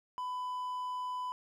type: tone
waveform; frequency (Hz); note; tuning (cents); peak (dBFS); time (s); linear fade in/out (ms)
triangle; 1000; B5; +21; -33; 0.18-1.32; 0
effects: none